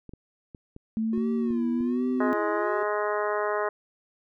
clicks, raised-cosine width 3 ms, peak -29 dBFS, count 7, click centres 0.093 / 0.136 / 0.548 / 0.764 / 1.178 / 1.506 / 1.807 s
sine linear sweep, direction up, 220 to 259.1 Hz, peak -24 dBFS, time 0.97-2.33 s, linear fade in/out 0 ms
triangle tone with vibrato, 356.6 Hz, F4, 36 cents sharp, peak -29 dBFS, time 1.13-2.83 s, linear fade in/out 2 ms, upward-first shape sine, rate 1.3 Hz, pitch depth 140 cents each way
harmonic tone, 208.9 Hz, G#3, 10 cents sharp, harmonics 2 / 3 / 4 / 5 / 6 / 7 / 8 / 9, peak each -29 / -30 / -35 / -32 / -34 / -37 / -40 / -38 dBFS, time 2.2-3.69 s, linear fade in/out 5 ms
effects none

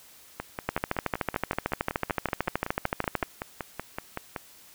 two click trains, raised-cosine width 0.5 ms, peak -10 / -16 dBFS, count 35 / 22, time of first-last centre 0.69-3.227 / 0.4-4.362 s, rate 13.4 / 5.3 Hz, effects white hiss -53 dBFS RMS until 4.74 s

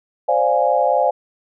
sine chord, D half-diminished seventh, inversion third, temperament equal, 523.3 / 587.3 / 698.5 / 830.6 Hz, C5 / D5 / F5 / Ab5, 0 / 0 / 0 / 0 cents, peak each -19 dBFS, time 0.28-1.11 s, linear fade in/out 10 ms, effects none

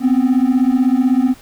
triangle beating tone pair, 248.7 / 264.7 Hz, B3 / C4, +12 / +20 cents, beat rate 16 Hz, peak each -11 dBFS, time 0-1.35 s, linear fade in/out 50 ms, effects tanh soft clip ceiling -5 dBFS + pink hiss -44 dBFS RMS until 1.41 s

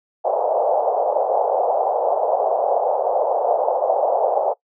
white band-pass noise, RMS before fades -19 dBFS, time 0.24-4.54 s, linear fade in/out 20 ms, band 490 to 800 Hz, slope 48 dB/octave, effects noise-tail reverb RT60 0.1 s tail -20 dB re dry

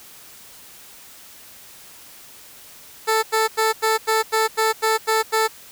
15% pulse tone bursts, 441.1 Hz, A4, 4 cents sharp, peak -10 dBFS, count 10, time 3.07-5.48 s, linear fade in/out 20 ms, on 160 ms, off 90 ms, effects white hiss -44 dBFS RMS until 5.71 s

